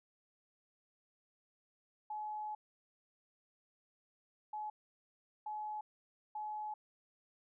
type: tone bursts at uneven times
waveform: sine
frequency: 850 Hz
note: G#5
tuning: 40 cents sharp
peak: -39 dBFS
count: 4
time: 2.1-2.55 / 4.53-4.7 / 5.46-5.81 / 6.35-6.74 s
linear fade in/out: 5 ms
effects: none